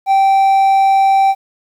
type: tone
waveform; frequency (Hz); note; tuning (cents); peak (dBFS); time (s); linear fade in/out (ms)
triangle; 779; G5; -11; -6; 0.06-1.35; 50
effects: 8-bit